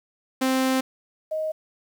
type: tone pair in turn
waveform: sawtooth / sine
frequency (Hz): 261.6 / 626.7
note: C4 / D#5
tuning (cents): 0 / +12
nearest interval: octave + minor third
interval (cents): 1512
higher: second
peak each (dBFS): -16 / -24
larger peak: first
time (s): 0.41-0.81 / 1.31-1.52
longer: first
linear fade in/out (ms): 10
effects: 9-bit